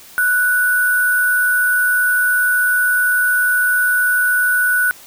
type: tone with sample-and-hold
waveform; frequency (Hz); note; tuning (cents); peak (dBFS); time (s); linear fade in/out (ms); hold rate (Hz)
sine; 1479; F#6; -1; -12; 0.18-4.91; 0; 11025
effects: white hiss -41 dBFS RMS until 5.06 s